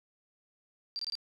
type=tone bursts; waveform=sine; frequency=4699 Hz; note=D8; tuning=in tune; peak=-33 dBFS; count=4; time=0.96-1.153 s; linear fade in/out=0 ms; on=31 ms; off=23 ms; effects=none